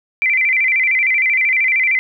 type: tone with vibrato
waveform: sine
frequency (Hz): 2189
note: C#7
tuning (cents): -22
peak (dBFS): -12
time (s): 0.22-1.99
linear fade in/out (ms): 0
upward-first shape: square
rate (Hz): 13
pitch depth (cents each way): 120
effects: none